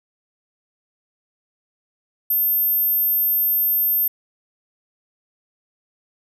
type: tone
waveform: sine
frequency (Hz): 13290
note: G#9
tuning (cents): 0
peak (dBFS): -16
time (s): 2.3-4.08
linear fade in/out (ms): 5
effects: none